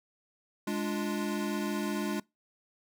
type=chord; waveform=square; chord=D diminished; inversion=second; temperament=equal; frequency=207.7 / 293.7 / 349.2 Hz; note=Ab3 / D4 / F4; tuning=0 / 0 / 0 cents; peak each=-34 / -36 / -37 dBFS; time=0.67-2.2 s; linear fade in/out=5 ms; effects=noise-tail reverb RT60 0.2 s tail -23 dB re dry